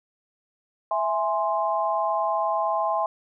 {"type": "chord", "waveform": "sine", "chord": "E augmented", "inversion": "none", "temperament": "equal", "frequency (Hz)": [659.3, 830.6, 1046.5], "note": ["E5", "G#5", "B#5"], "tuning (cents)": [0, 0, 0], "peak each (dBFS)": -26, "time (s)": [0.91, 3.06], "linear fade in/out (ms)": 2, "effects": []}